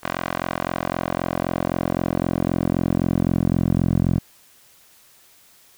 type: tone with band-pass filter sweep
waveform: 10% pulse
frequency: 43.86 Hz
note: F1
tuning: 8 cents sharp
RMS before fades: -22 dBFS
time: 0.03-4.19 s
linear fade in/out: 10 ms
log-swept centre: 1300 to 150 Hz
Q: 0.82
effects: white hiss -53 dBFS RMS until 5.77 s